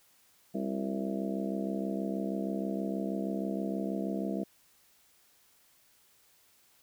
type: harmonic tone with a mistuned harmonic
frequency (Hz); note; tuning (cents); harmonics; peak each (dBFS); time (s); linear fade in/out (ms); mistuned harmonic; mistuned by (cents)
66.3; C2; +23; 3 / 4 / 5 / 6 / 7 / 8 / 9 / 10; -34 / -38 / -38 / -45 / -42 / -47 / -46 / -41; 0.54-4.44; 10; 6; -78
effects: white hiss -65 dBFS RMS until 6.82 s